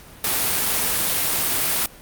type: noise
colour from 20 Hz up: white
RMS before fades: -21 dBFS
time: 0.24-1.86 s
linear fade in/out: 2 ms
effects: pink hiss -44 dBFS RMS until 2.01 s + Opus 48 kbps